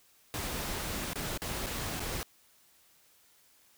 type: noise with dropouts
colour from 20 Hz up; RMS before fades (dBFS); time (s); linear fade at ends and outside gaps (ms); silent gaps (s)
pink; -36; 0.34-2.23; 0; 1.133-1.157 / 1.375-1.419 / 1.661-1.667 / 1.996-2.003
effects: white hiss -64 dBFS RMS until 3.77 s